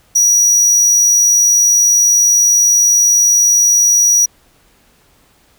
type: tone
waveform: square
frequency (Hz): 5800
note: F#8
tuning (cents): -35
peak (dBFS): -8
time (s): 0.15-4.26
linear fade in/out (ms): 10
effects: pink hiss -52 dBFS RMS until 5.58 s